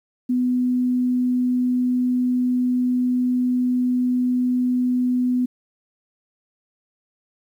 sine tone, 249.6 Hz, B3, 19 cents sharp, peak -17 dBFS, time 0.29-5.46 s, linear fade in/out 10 ms, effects 9-bit

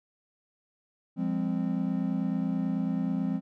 triangle chord, F minor, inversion none, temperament equal with one note detuned, 174.61 / 203.8 / 261.6 Hz, F3 / Ab3 / C4, 0 / -32 / 0 cents, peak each -29 dBFS, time 1.16-3.41 s, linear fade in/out 50 ms, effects none

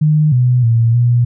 sine tone with pitch steps, 152.7 / 124.6 / 115.5 / 120.6 Hz, D#3 / B2 / A#2 / B2, -32 / +16 / -16 / -41 cents, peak -8 dBFS, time 0.01-1.25 s, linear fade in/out 10 ms, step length 310 ms, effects none

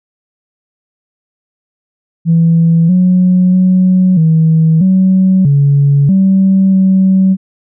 sine tone with pitch steps, 165.9 / 182.5 / 184.8 / 160.6 / 188.2 / 141.5 / 191.8 / 189.8 Hz, E3 / F#3 / F#3 / E3 / F#3 / C#3 / G3 / F#3, +11 / -24 / -2 / -45 / +30 / +36 / -37 / +44 cents, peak -4 dBFS, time 2.25-7.37 s, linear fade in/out 50 ms, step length 640 ms, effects tanh soft clip ceiling -1 dBFS

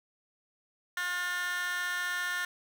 15% pulse tone with high-pass filter, 357 Hz, F4, 38 cents sharp, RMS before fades -33 dBFS, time 0.97-2.45 s, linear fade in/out 2 ms, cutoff 1700 Hz, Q 4.1, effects none

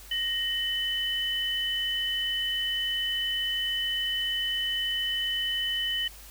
sine tone pair together, 1864.7 / 3011 Hz, A#6 / F#7, 0 / +30 cents, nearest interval minor sixth, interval 830 cents, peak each -33 / -27 dBFS, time 0.11-6.08 s, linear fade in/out 5 ms, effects added 50 Hz sine -48 dBFS peak until 6.3 s + white hiss -49 dBFS RMS until 6.3 s

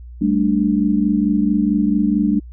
sine chord, G suspended second, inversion none, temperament just, 196 / 220.5 / 294 Hz, G3 / A3 / D4, 0 / +4 / +2 cents, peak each -18 dBFS, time 0.21-2.4 s, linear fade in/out 10 ms, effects added 60 Hz sine -33 dBFS peak until 2.52 s

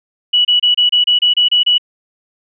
sine tone bursts, 2941 Hz, F#7, 11 cents flat, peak -8 dBFS, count 10, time 0.33-1.782 s, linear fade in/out 10 ms, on 120 ms, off 28 ms, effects none

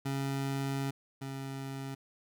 25% pulse tone pair in turn, 137 / 135.66 Hz, C#3 / C#3, -20 / -37 cents, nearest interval unison, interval 17 cents, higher first, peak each -28 / -34 dBFS, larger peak first, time 0.05-0.91 / 1.21-1.95 s, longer first, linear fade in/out 10 ms, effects none

